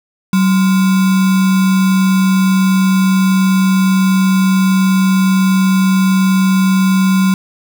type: tone with sample-and-hold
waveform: sine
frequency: 189.3 Hz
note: F#3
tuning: 40 cents sharp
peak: -8 dBFS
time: 0.33-7.34 s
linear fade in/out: 2 ms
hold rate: 1225 Hz
effects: none